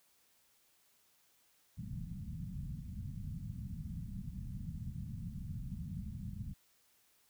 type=low-pass noise; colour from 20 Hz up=white; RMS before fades=-43 dBFS; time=1.77-6.54 s; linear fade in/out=20 ms; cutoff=200 Hz; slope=48 dB/octave; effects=white hiss -71 dBFS RMS until 7.29 s